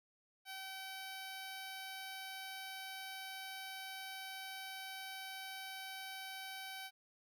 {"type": "tone", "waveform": "10% pulse", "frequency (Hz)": 767, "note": "G5", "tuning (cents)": -38, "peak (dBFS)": -37, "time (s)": [0.45, 6.91], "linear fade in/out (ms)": 50, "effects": []}